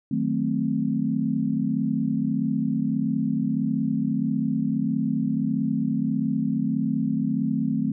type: chord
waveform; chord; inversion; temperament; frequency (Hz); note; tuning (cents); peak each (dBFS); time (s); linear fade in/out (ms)
sine; D# diminished seventh; none; equal; 155.56 / 185 / 220 / 261.6; D#3 / F#3 / A3 / C4; 0 / 0 / 0 / 0; -29 / -30 / -25 / -26; 0.11-7.92; 5
effects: none